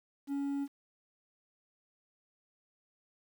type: tone with quantisation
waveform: triangle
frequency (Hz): 280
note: C#4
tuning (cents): +18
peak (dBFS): -30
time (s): 0.27-0.68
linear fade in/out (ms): 50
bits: 10
effects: none